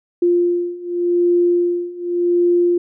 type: beating tone pair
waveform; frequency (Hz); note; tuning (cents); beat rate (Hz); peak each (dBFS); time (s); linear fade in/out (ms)
sine; 349.2 / 350.07; F4 / F4; 0 / +4; 0.87; -18 / -16; 0.22-2.78; 5
effects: none